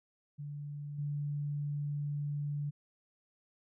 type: tone with level steps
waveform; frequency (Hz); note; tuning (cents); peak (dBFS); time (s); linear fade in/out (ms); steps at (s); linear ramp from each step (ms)
sine; 145.5; D3; -16; -39 / -33; 0.38-2.71; 20; 0.98; 10
effects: none